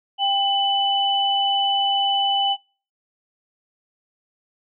sine tone pair together, 793 / 2994 Hz, G5 / F#7, +20 / +20 cents, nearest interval octave + major seventh, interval 2300 cents, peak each -20 dBFS, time 0.18-2.57 s, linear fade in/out 50 ms, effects noise-tail reverb RT60 0.4 s tail -26 dB re dry

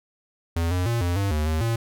square tone with pitch steps, 83.8 / 90 / 117.2 / 87.6 / 99.2 / 76.1 / 78.9 / 115.1 Hz, E2 / F#2 / A#2 / F2 / G2 / D#2 / D#2 / A#2, +29 / -47 / +10 / +6 / +21 / -38 / +25 / -22 cents, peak -22 dBFS, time 0.56-1.76 s, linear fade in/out 5 ms, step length 150 ms, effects none

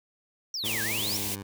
triangle exponential two-way sweep, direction down then up, 5800 to 1568 to 5800 Hz, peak -29 dBFS, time 0.54-1.17 s, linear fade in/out 2 ms, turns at 0.82 s
15% pulse tone with pitch glide, 109.8 to 99.53 Hz, A2 to G2, -3 to +27 cents, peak -30 dBFS, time 0.63-1.43 s, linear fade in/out 10 ms, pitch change -170 cents, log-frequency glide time 0.92-1.22 s
white band-stop noise, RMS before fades -32 dBFS, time 0.64-1.36 s, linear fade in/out 20 ms, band 1000 to 2000 Hz, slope 96 dB/octave
effects none

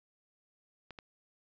clicks, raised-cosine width 0.3 ms, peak -30 dBFS, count 2, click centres 0.907 / 0.988 s, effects resampled to 16000 Hz

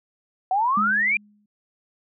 sine exponential sweep, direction up, 730 to 2446 Hz, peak -18 dBFS, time 0.51-1.17 s, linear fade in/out 2 ms
sine tone with exponential decay, 207.7 Hz, G#3, in tune, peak -23 dBFS, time 0.77-1.46 s, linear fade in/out 5 ms, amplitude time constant 150 ms
effects none

